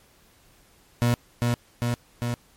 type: tone with echo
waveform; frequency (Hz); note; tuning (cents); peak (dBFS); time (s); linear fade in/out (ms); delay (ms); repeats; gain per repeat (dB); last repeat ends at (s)
30% pulse; 119.7; A#2; +46; -16; 1.02-1.14; 0; 400; 3; -2; 2.34
effects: pink hiss -58 dBFS RMS until 2.56 s + MP3 64 kbps